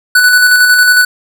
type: tone with tremolo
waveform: square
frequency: 1487 Hz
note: F#6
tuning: 8 cents sharp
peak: -4 dBFS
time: 0.15-1.05 s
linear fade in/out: 5 ms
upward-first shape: square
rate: 11 Hz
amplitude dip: 30%
effects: none